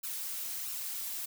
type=noise with flanger; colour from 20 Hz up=blue; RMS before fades=-38 dBFS; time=0.03-1.26 s; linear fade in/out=10 ms; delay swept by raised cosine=0.72 to 4.52 ms; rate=1.5 Hz; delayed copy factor=+0.55; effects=none